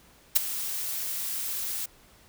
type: noise with ADSR envelope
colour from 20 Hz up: blue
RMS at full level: -17 dBFS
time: 0.35-1.86 s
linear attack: 16 ms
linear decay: 11 ms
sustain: -15 dB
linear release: 8 ms
effects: pink hiss -57 dBFS RMS until 2.28 s